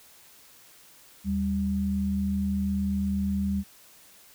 sine tone pair together, 78.3 / 197.3 Hz, D#2 / G3, +11 / +11 cents, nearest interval octave + major third, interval 1600 cents, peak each -31 / -25 dBFS, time 1.24-3.64 s, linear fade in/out 50 ms, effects white hiss -54 dBFS RMS until 4.34 s

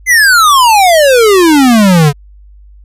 square exponential sweep, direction down, 2093 to 138.59 Hz, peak -4 dBFS, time 0.06-2.13 s, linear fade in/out 50 ms, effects added 50 Hz sine -34 dBFS peak until 2.84 s + resampled to 32000 Hz

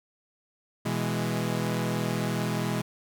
sawtooth chord, E major, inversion second, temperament equal, 123.47 / 164.81 / 207.7 Hz, B2 / E3 / G#3, 0 / 0 / 0 cents, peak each -27 dBFS, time 0.85-2.82 s, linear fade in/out 10 ms, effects none

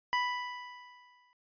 25% pulse tone with exponential decay, 987.8 Hz, B5, in tune, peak -22 dBFS, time 0.13-1.33 s, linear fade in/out 0 ms, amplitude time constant 260 ms, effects resampled to 11025 Hz

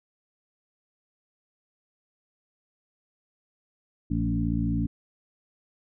harmonic tone with a mistuned harmonic, 57 Hz, A#1, 38 cents flat, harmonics 1 / 2 / 3 / 4 / 5, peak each -30 / -30 / -30 / -30 / -30 dBFS, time 4.1-4.87 s, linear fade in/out 10 ms, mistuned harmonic 4, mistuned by -18 cents, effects none

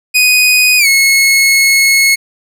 sawtooth tone with pitch glide, 2491 to 2181 Hz, D#7 to C#7, +1 to -29 cents, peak -3 dBFS, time 0.14-2.16 s, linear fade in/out 20 ms, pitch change -230 cents, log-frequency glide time 0.78-0.87 s, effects none

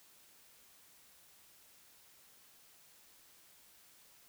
silence, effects white hiss -63 dBFS RMS until 4.28 s

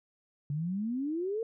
sine exponential sweep, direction up, 140 to 466.2 Hz, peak -30 dBFS, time 0.5-1.43 s, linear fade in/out 2 ms, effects none

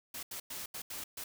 white noise bursts at uneven times, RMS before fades -42 dBFS, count 6, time 0.14-0.23 / 0.31-0.4 / 0.5-0.66 / 0.74-0.82 / 0.9-1.04 / 1.17-1.24 s, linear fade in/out 5 ms, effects none

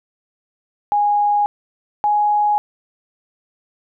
sine tone pair in turn, 825 / 833.6 Hz, G#5 / G#5, -12 / +6 cents, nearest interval unison, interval 18 cents, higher second, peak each -13 dBFS, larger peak neither, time 0.92-1.46 / 2.04-2.58 s, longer neither, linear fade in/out 0 ms, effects none

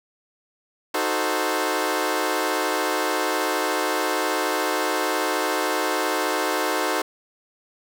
15% pulse chord, D# diminished seventh, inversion none, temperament equal, 311.1 / 370 / 440 / 523.3 Hz, D#4 / F#4 / A4 / C5, 0 / 0 / 0 / 0 cents, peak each -21 dBFS, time 0.94-7.02 s, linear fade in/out 5 ms, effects none

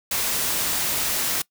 white noise, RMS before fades -24 dBFS, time 0.11-1.42 s, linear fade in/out 5 ms, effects noise-tail reverb RT60 0.1 s tail -22 dB re dry

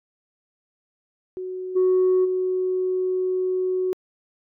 sine tone with level steps, 370 Hz, F#4, in tune, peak -28 / -14 / -20 dBFS, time 1.37-3.93 s, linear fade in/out 0 ms, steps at 1.75 / 2.24 s, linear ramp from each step 20 ms, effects tanh soft clip ceiling -13 dBFS

